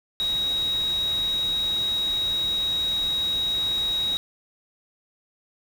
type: tone in noise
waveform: sine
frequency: 3805 Hz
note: A#7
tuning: 35 cents sharp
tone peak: -22 dBFS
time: 0.2-4.17 s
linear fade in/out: 0 ms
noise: pink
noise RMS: -39 dBFS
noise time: 0.2-4.17 s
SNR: +14 dB
effects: none